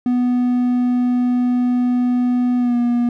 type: tone with pitch glide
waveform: triangle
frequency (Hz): 246.9 to 240.3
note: B3 to B3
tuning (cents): 0 to -47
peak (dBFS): -12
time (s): 0.06-3.09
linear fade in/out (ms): 2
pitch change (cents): -47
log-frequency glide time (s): 2.58-2.76
effects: none